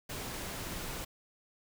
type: noise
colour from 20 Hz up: pink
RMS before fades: -40 dBFS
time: 0.09-1.05 s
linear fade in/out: 10 ms
effects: none